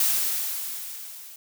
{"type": "noise with level ramp", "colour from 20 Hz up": "blue", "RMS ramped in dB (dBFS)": [-21, -44], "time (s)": [0, 1.36], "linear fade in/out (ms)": 2, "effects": []}